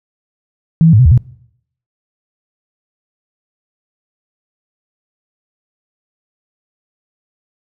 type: tone with pitch steps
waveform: sine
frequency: 162.5 / 163.9 / 106.1 / 128.6 / 78.3 / 122.6 Hz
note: E3 / E3 / G#2 / C3 / D#2 / B2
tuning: -24 / -10 / +38 / -30 / +11 / -12 cents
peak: -4 dBFS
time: 0.81-1.176 s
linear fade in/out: 0 ms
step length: 61 ms
effects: noise-tail reverb RT60 0.7 s tail -22 dB re dry

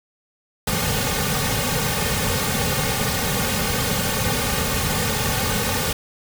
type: noise with comb filter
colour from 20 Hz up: pink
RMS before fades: -22 dBFS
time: 0.67-5.93 s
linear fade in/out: 5 ms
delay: 3 ms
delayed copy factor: -0.9
effects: none

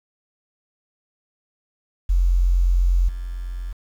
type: tone with level steps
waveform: sine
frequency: 44.3 Hz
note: F1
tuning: 25 cents sharp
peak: -14 / -26 dBFS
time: 2.09-3.73 s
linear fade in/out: 10 ms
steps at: 3.08 s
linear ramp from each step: 10 ms
effects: 8-bit

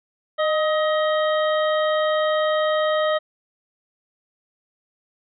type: harmonic tone with a mistuned harmonic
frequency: 630 Hz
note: D#5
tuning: 21 cents sharp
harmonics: 1 / 2 / 3 / 5 / 6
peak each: -19 / -25 / -29 / -33 / -35 dBFS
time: 0.38-3.19 s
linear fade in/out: 20 ms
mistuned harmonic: 1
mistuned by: -40 cents
effects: none

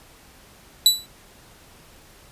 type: tone with exponential decay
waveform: sawtooth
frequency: 3951 Hz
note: B7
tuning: in tune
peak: -5 dBFS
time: 0.86-1.06 s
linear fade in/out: 1 ms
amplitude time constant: 43 ms
effects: pink hiss -50 dBFS RMS until 2.31 s + resampled to 32000 Hz

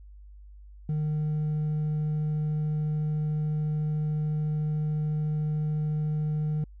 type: tone with hard clipping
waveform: sine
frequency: 152.3 Hz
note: D#3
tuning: 37 cents flat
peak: -26 dBFS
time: 0.89-6.64 s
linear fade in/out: 2 ms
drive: 2 dB
effects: added 50 Hz sine -45 dBFS peak until 6.8 s

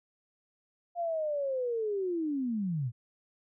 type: linear sweep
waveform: sine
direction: down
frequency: 703 to 110 Hz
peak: -29 dBFS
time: 0.95-2.92 s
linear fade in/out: 50 ms
effects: none

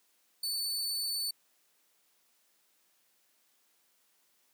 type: tone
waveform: sawtooth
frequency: 4492 Hz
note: C#8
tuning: 22 cents sharp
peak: -29 dBFS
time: 0.43-1.31 s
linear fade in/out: 5 ms
effects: white hiss -71 dBFS RMS until 4.53 s + high-pass 200 Hz 12 dB/octave

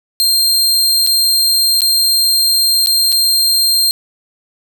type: tone with dropouts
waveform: sawtooth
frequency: 4186 Hz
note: C8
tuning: in tune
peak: -7 dBFS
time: 0.2-3.91 s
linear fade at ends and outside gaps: 0 ms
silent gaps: 1.065-1.072 / 1.807-1.818 / 2.861-2.871 / 3.12-3.125 s
effects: none

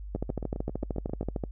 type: two click trains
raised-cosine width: 2 ms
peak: -17 / -22 dBFS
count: 18 / 9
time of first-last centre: 0.15-1.438 / 0.16-1.23 s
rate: 13.2 / 7.48 Hz
effects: noise-tail reverb RT60 0.1 s tail -26 dB re dry + added 50 Hz sine -37 dBFS peak until 1.51 s

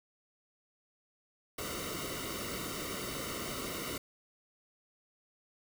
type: noise with comb filter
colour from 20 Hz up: pink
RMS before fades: -39 dBFS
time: 1.58-3.98 s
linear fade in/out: 5 ms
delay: 1.2 ms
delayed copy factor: -0.8
effects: none

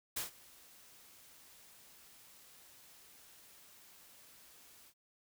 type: noise with ADSR envelope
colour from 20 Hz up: white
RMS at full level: -37 dBFS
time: 0.16-4.94 s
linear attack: 11 ms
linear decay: 130 ms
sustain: -23 dB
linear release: 67 ms
effects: none

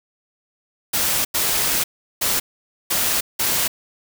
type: noise bursts at uneven times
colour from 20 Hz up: white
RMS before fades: -20 dBFS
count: 5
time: 0.93-1.25 / 1.34-1.84 / 2.21-2.4 / 2.9-3.21 / 3.39-3.68 s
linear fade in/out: 10 ms
effects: none

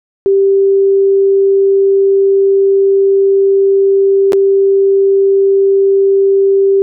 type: tone with dropouts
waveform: sine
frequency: 392 Hz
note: G4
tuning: in tune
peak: -6 dBFS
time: 0.26-6.82 s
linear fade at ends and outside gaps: 0 ms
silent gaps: 4.322-4.332 s
effects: none

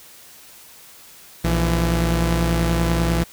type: tone pair together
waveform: sawtooth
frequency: 59.29 / 167.7 Hz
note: A#1 / E3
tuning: +30 / +30 cents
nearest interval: octave + tritone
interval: 1800 cents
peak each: -16 dBFS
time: 1.44-3.24 s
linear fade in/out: 10 ms
effects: white hiss -45 dBFS RMS until 3.32 s

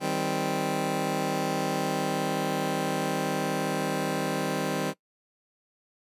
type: chord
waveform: 15% pulse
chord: C minor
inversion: first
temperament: just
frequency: 156.98 / 196.22 / 261.6 Hz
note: Eb3 / G3 / C4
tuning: +16 / +2 / 0 cents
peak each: -25 dBFS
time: 0-4.94 s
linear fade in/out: 50 ms
effects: noise-tail reverb RT60 0.1 s tail -20 dB re dry + resampled to 32000 Hz

